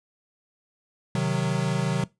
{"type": "chord", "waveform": "square", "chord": "C diminished", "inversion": "none", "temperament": "equal", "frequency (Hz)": [130.81, 155.56, 185], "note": ["C3", "Eb3", "Gb3"], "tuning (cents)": [0, 0, 0], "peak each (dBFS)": -28, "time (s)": [1.15, 2.04], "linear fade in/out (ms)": 2, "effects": ["noise-tail reverb RT60 0.2 s tail -20 dB re dry", "resampled to 22050 Hz"]}